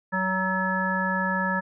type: harmonic tone with a mistuned harmonic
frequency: 187.4 Hz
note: F#3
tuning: 22 cents sharp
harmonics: 1 / 3 / 5 / 7 / 9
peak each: -28 / -33 / -29 / -32 / -27 dBFS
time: 0.12-1.61 s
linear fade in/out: 20 ms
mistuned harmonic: 9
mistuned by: +24 cents
effects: none